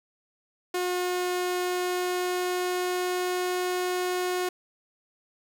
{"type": "tone with pitch glide", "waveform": "sawtooth", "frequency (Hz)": [360.3, 362.4], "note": ["F#4", "F#4"], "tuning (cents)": [-46, -36], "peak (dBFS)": -22, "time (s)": [0.74, 4.49], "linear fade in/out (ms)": 5, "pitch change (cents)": 10, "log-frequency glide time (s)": [1.5, 3.6], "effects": ["8-bit"]}